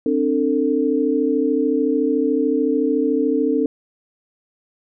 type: tone cluster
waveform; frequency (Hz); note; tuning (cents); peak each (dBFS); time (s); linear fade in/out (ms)
sine; 264.9 / 298.6 / 448.9; C4 / D4 / A4; +22 / +29 / +35; -20; 0.06-3.66; 2
effects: none